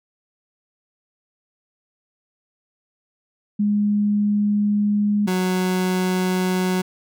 sine / 30% pulse tone pair in turn, 206.8 / 184.24 Hz, G#3 / F#3, -7 / -7 cents, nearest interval major second, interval 200 cents, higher first, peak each -16 dBFS, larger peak neither, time 3.59-5.27 / 5.27-6.82 s, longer first, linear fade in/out 10 ms, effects none

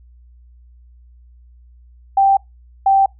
sine tone pair in turn, 784 / 780.7 Hz, G5 / G5, 0 / -7 cents, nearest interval unison, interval 7 cents, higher first, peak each -9 dBFS, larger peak neither, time 2.17-2.37 / 2.86-3.06 s, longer neither, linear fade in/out 5 ms, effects noise-tail reverb RT60 0.2 s tail -26 dB re dry + added 60 Hz sine -43 dBFS peak until 3.19 s

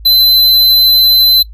square tone, 4047 Hz, B7, 42 cents sharp, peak -5 dBFS, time 0.05-1.43 s, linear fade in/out 10 ms, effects noise-tail reverb RT60 0.1 s tail -22 dB re dry + added 53 Hz sine -28 dBFS peak until 1.53 s

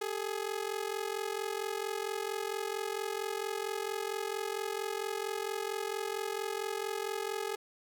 sawtooth ring-modulated tone, 418.7 Hz, G#4, 14 cents sharp, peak -27 dBFS, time 0.01-7.56 s, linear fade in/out 5 ms, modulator 22.2 Hz, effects none

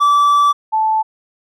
triangle / sine tone pair in turn, 1158 / 874.8 Hz, D6 / A5, -25 / -10 cents, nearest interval perfect fourth, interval 485 cents, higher first, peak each -7 / -12 dBFS, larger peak first, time 0-0.53 / 0.72-1.03 s, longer first, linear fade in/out 20 ms, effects none

